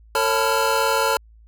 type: tone cluster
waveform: square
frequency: 450.1 / 551 / 877 / 1001 / 1388 Hz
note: A4 / C#5 / A5 / B5 / F6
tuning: +39 / -11 / -6 / +23 / -11 cents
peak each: -25 dBFS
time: 0.15-1.17 s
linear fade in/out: 2 ms
effects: added 55 Hz sine -46 dBFS peak until 1.47 s